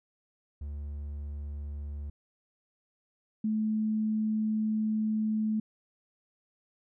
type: tone pair in turn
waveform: triangle / sine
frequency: 72.6 / 216.6 Hz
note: D2 / A3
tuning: -19 / -27 cents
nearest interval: octave + perfect fifth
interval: 1892 cents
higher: second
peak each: -33 / -26 dBFS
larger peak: second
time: 0.61-2.1 / 3.44-5.6 s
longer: second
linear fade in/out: 5 ms
effects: none